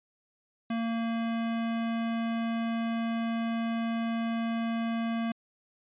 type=tone; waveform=square; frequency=229.1 Hz; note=A#3; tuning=30 cents flat; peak=-29 dBFS; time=0.7-5.32 s; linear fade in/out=5 ms; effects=resampled to 8000 Hz